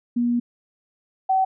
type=tone pair in turn; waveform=sine; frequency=239.8 / 761.3 Hz; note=A#3 / F#5; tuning=+49 / +49 cents; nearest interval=octave + minor sixth; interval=2000 cents; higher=second; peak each=-18 / -16 dBFS; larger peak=second; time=0.16-0.4 / 1.29-1.45 s; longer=first; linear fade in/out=10 ms; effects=none